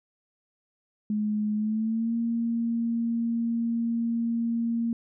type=tone with pitch glide; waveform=sine; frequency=211.4 to 231.9 Hz; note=G#3 to A#3; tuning=+31 to -9 cents; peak=-24 dBFS; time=1.1-4.93 s; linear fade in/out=2 ms; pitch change=+160 cents; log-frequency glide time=1.55-2.15 s; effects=none